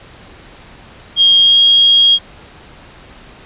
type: tone with pitch glide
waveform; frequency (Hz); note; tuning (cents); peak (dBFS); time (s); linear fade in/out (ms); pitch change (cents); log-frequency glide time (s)
sine; 3240 to 3263; G#7 to G#7; -43 to -31; -5; 1.16-2.19; 50; +12; 1.4-1.6
effects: pink hiss -39 dBFS RMS until 3.45 s + resampled to 8000 Hz